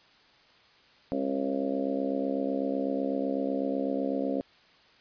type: harmonic tone with a mistuned harmonic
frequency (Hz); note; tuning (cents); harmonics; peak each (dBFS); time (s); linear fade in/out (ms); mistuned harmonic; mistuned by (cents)
68; C#2; -33; 3 / 4 / 5 / 6 / 7 / 8 / 9 / 10; -37 / -30 / -41 / -40 / -36 / -33 / -42 / -40; 1.12-4.41; 0; 6; -29
effects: white hiss -59 dBFS RMS until 5 s + resampled to 11025 Hz